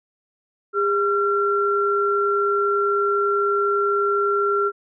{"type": "tone pair together", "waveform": "sine", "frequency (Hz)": [404.1, 1366], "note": ["G#4", "F6"], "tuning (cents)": [-47, -39], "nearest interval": "octave + major sixth", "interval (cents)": 2108, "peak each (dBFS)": -20, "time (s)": [0.73, 4.72], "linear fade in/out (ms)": 50, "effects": []}